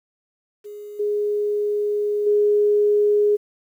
sine tone with level steps, 415.3 Hz, G#4, in tune, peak -33 / -19 / -14 dBFS, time 0.64-3.37 s, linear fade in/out 20 ms, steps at 0.99 / 2.26 s, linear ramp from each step 10 ms, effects 9-bit

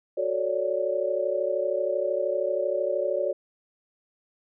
sine chord, D major seventh, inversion first, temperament equal, 370 / 440 / 554.4 / 587.3 Hz, F#4 / A4 / C#5 / D5, 0 / 0 / 0 / 0 cents, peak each -31 / -33 / -27 / -28 dBFS, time 0.17-3.33 s, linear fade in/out 10 ms, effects none

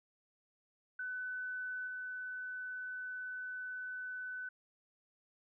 sine tone with level steps, 1503 Hz, F#6, 27 cents sharp, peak -38 / -40 dBFS, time 0.99-4.49 s, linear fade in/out 5 ms, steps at 1.87 s, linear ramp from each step 5 ms, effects none

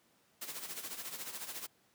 white noise with tremolo, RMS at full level -41 dBFS, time 0.41-1.67 s, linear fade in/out 10 ms, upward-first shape sine, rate 14 Hz, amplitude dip 65%, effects pink hiss -70 dBFS RMS until 1.94 s + high-pass 150 Hz 12 dB/octave

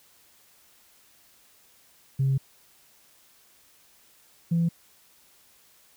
sine tone pair in turn, 135 / 168.12 Hz, C#3 / E3, -45 / +34 cents, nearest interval major third, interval 379 cents, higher second, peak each -19 dBFS, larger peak neither, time 2.19-2.38 / 4.51-4.69 s, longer first, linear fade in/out 10 ms, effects tanh soft clip ceiling -17 dBFS + white hiss -59 dBFS RMS until 5.96 s

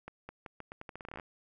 accelerating click train, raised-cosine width 0.5 ms, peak -28 dBFS, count 17, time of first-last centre 0.08-1.198 s, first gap 210 ms, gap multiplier 0.82, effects none

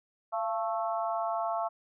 harmonic tone with a mistuned harmonic, 220 Hz, A3, in tune, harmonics 3 / 4 / 5 / 6, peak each -31 / -35 / -36 / -39 dBFS, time 0.32-1.69 s, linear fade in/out 20 ms, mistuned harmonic 3, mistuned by +60 cents, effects none

